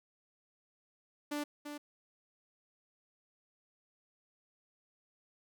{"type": "tone with echo", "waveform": "sawtooth", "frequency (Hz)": 293.7, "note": "D4", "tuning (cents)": 0, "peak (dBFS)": -31, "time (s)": [1.31, 1.44], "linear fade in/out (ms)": 10, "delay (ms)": 340, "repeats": 1, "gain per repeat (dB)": -7, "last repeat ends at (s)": 1.78, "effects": []}